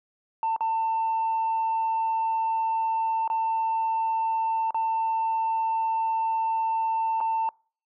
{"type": "tone with dropouts", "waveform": "sine", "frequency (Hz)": 896, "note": "A5", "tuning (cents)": 31, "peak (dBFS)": -21, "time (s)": [0.43, 7.49], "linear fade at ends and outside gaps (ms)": 1, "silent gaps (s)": [[0.563, 0.607], [3.277, 3.3], [4.707, 4.745], [7.204, 7.21]], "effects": ["noise-tail reverb RT60 0.4 s tail -26 dB re dry", "tanh soft clip ceiling -20 dBFS"]}